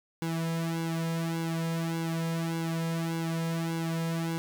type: tone with flanger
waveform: sawtooth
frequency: 164.8 Hz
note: E3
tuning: in tune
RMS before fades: -31 dBFS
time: 0.22-4.38 s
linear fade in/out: 0 ms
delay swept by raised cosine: 1.6 to 2.7 ms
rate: 1.7 Hz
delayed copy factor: -0.95
effects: none